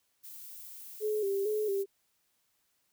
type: noise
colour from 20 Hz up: violet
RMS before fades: -47 dBFS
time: 0.23-1.84 s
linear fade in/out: 20 ms
type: tone with vibrato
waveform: sine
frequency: 410 Hz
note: G#4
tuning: 22 cents flat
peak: -28 dBFS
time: 1-1.86 s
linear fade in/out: 50 ms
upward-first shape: square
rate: 2.2 Hz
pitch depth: 69 cents each way
effects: white hiss -75 dBFS RMS until 2.92 s